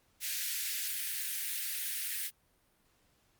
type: high-pass noise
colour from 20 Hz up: white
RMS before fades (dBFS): -36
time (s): 0.2-2.31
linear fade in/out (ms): 50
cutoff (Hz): 1600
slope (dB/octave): 48
effects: pink hiss -71 dBFS RMS until 3.39 s + Opus 48 kbps